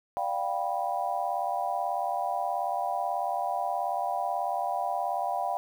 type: chord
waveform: sine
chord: G dominant seventh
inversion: second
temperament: just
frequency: 588 / 705.6 / 784 / 980 Hz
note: D5 / F5 / G5 / B5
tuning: +2 / +18 / 0 / -14 cents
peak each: -36 / -31 / -31 / -35 dBFS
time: 0.17-5.57 s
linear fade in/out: 0 ms
effects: 9-bit